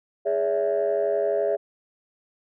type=chord; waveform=sine; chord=C# minor; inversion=second; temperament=equal with one note detuned; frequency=415.3 / 567.7 / 659.3 Hz; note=G#4 / C#5 / E5; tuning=0 / +41 / 0 cents; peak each=-24 dBFS; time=0.25-1.57 s; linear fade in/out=20 ms; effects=tanh soft clip ceiling -15 dBFS